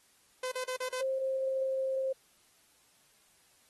sawtooth tone bursts, 510 Hz, C5, 44 cents flat, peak -29 dBFS, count 5, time 0.43-1.013 s, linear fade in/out 5 ms, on 87 ms, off 37 ms
sine tone, 530 Hz, C5, 22 cents sharp, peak -29 dBFS, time 1-2.13 s, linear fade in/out 10 ms
effects white hiss -66 dBFS RMS until 3.69 s + AAC 32 kbps

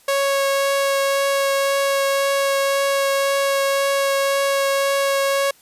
sawtooth tone with vibrato, 552 Hz, C#5, 7 cents flat, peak -13 dBFS, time 0.08-5.51 s, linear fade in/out 5 ms, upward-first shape triangle, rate 1.9 Hz, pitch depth 8 cents each way, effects white hiss -53 dBFS RMS until 5.61 s + resampled to 32000 Hz

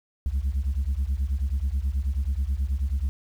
sine beating tone pair, 63.4 / 72.7 Hz, B1 / D2, +46 / -17 cents, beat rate 9.3 Hz, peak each -24 dBFS, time 0.26-3.09 s, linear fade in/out 0 ms, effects tanh soft clip ceiling -20 dBFS + 9-bit

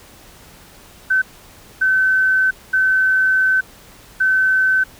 sine tone bursts at uneven times, 1528 Hz, G6, 45 cents flat, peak -12 dBFS, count 4, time 1.1-1.22 / 1.81-2.51 / 2.73-3.61 / 4.2-4.84 s, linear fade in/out 10 ms, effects pink hiss -44 dBFS RMS until 4.99 s

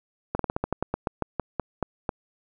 slowing click train, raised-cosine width 1 ms, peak -11 dBFS, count 15, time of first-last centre 0.35-2.092 s, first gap 43 ms, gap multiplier 1.15, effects none

